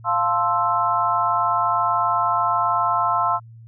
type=chord; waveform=sine; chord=F major seventh; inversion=none; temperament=equal; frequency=698.5 / 880 / 1046.5 / 1318.5 Hz; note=F5 / A5 / C6 / E6; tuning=0 / 0 / 0 / 0 cents; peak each=-24 / -25 / -21 / -22 dBFS; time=0.04-3.4 s; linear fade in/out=50 ms; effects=added 114 Hz sine -40 dBFS peak until 3.67 s